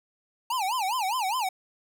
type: tone with vibrato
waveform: square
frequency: 880 Hz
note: A5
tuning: in tune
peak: -26 dBFS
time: 0.5-1.49 s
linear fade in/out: 5 ms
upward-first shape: sine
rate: 4.9 Hz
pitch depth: 290 cents each way
effects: none